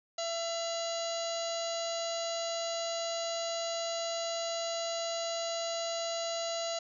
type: harmonic tone with a mistuned harmonic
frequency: 671 Hz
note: E5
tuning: 31 cents sharp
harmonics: 1 / 2 / 3 / 4 / 5 / 6 / 7 / 8 / 9 / 10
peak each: -34 / -45 / -48 / -45 / -51 / -41 / -45 / -52 / -49 / -43 dBFS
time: 0.18-6.79 s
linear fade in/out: 5 ms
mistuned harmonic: 4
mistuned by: +97 cents
effects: none